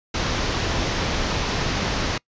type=low-pass noise; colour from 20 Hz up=pink; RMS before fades=-24 dBFS; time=0.14-2.18 s; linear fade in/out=5 ms; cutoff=6300 Hz; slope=48 dB/octave; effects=noise-tail reverb RT60 0.1 s tail -25 dB re dry + resampled to 16000 Hz